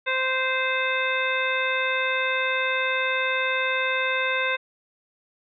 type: harmonic tone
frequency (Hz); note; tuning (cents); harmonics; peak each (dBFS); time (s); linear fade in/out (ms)
520; C5; -11; 1 / 2 / 3 / 4 / 5 / 7; -29 / -30 / -27 / -28 / -29 / -33; 0.06-4.57; 20
effects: none